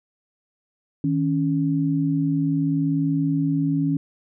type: tone pair together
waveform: sine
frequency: 157.55 / 278.3 Hz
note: D#3 / C#4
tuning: +22 / +7 cents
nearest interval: minor seventh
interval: 985 cents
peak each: -22 / -21 dBFS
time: 1.04-3.97 s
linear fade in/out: 2 ms
effects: none